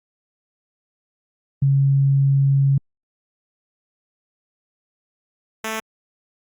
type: tone pair in turn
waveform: sine / 5% pulse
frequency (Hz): 137.8 / 220.5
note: C#3 / A3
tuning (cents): -10 / +4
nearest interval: minor sixth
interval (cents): 814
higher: second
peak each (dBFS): -13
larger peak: neither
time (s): 1.62-2.78 / 5.64-5.8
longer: first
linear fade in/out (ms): 5
effects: Opus 32 kbps